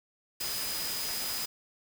sine tone in noise, 4979 Hz, D#8, in tune, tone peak -37 dBFS, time 0.4-1.46 s, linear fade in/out 10 ms, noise white, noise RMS -35 dBFS, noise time 0.4-1.46 s, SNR -5 dB, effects none

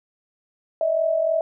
sine tone pair together, 607.7 / 651 Hz, D#5 / E5, -41 / -22 cents, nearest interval minor second, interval 119 cents, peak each -25 / -19 dBFS, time 0.81-1.41 s, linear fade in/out 2 ms, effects none

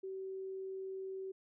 sine tone, 382.1 Hz, G4, 44 cents flat, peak -40 dBFS, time 0.03-1.32 s, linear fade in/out 10 ms, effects none

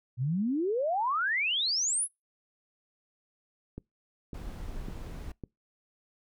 sine exponential sweep, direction up, 116.3 to 11180 Hz, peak -26 dBFS, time 0.17-2.08 s, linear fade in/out 50 ms
click train, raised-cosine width 3 ms, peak -26 dBFS, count 4, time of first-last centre 3.78-5.437 s, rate 1.81 Hz
brown noise, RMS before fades -39 dBFS, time 4.34-5.32 s, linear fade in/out 5 ms
effects noise-tail reverb RT60 0.2 s tail -25 dB re dry

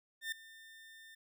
30% pulse tone with ADSR envelope, 1800 Hz, A6, 39 cents sharp, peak -32 dBFS, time 0.21-1.15 s, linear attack 110 ms, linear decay 4 ms, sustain -19 dB, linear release 7 ms, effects none

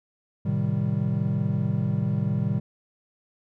triangle chord, A half-diminished seventh, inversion none, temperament equal, 110 / 130.81 / 155.56 / 196 Hz, A2 / C3 / Eb3 / G3, 0 / 0 / 0 / 0 cents, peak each -26 dBFS, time 0.45-2.6 s, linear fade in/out 10 ms, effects none

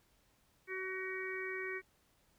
harmonic tone, 376.9 Hz, F#4, 32 cents sharp, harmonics 1 / 3 / 4 / 5 / 6, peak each -42 / -51 / -48 / -43 / -44 dBFS, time 0.67-1.82 s, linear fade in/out 50 ms, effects pink hiss -72 dBFS RMS until 2.38 s

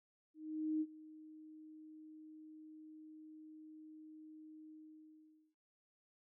sine tone with ADSR envelope, 311.1 Hz, D#4, in tune, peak -33 dBFS, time 0.34-5.55 s, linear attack 470 ms, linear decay 49 ms, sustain -20 dB, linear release 840 ms, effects none

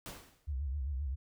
pink noise with exponential decay, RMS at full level -42 dBFS, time 0.06-0.52 s, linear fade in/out 0 ms, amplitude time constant 100 ms
sine tone with vibrato, 69.1 Hz, C#2, 5 cents flat, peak -33 dBFS, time 0.47-1.16 s, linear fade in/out 20 ms, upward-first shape sine, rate 7.6 Hz, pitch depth 150 cents each way
effects none

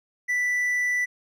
triangle tone, 1975.5 Hz, B6, in tune, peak -20 dBFS, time 0.28-1.06 s, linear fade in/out 20 ms, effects none

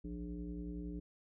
sine tone with frequency modulation, 176.1 Hz, F3, 15 cents sharp, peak -40 dBFS, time 0.04-1 s, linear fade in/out 10 ms, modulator 121 Hz, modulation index 1.4, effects none

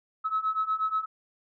sine beating tone pair, 1287 / 1295.3 Hz, E6 / E6, -42 / -31 cents, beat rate 8.3 Hz, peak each -29 / -27 dBFS, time 0.24-1.06 s, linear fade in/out 20 ms, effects tanh soft clip ceiling -18 dBFS

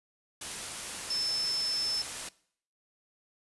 sine tone in noise, 5274 Hz, E8, in tune, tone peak -29 dBFS, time 1.1-2.02 s, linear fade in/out 5 ms, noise white, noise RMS -38 dBFS, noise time 0.41-2.29 s, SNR +6 dB, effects noise-tail reverb RT60 0.6 s tail -21 dB re dry + resampled to 24000 Hz

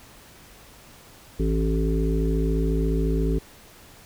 harmonic tone, 54.2 Hz, A1, 25 cents flat, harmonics 1 / 3 / 5 / 7 / 8, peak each -22 / -27 / -29 / -30 / -31 dBFS, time 1.39-3.39 s, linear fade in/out 10 ms, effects pink hiss -49 dBFS RMS until 4.05 s

